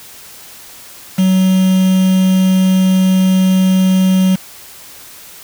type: tone with quantisation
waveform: triangle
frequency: 187.4 Hz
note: F#3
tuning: 22 cents sharp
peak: -6 dBFS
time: 1.18-4.36 s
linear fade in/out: 10 ms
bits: 4
effects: white hiss -36 dBFS RMS until 5.43 s